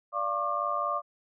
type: tone cluster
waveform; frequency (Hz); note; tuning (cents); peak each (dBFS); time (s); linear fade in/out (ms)
sine; 585 / 691 / 1089 / 1193; D5 / F5 / C#6 / D6; -7 / -19 / -31 / +27; -35 / -35 / -32 / -30; 0.12-1.02; 50
effects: none